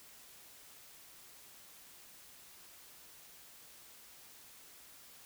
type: silence
effects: white hiss -57 dBFS RMS until 5.25 s